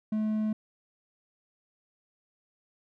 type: tone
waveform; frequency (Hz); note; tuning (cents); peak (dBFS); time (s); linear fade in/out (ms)
triangle; 215.5; A3; -36; -24; 0.12-0.53; 5
effects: none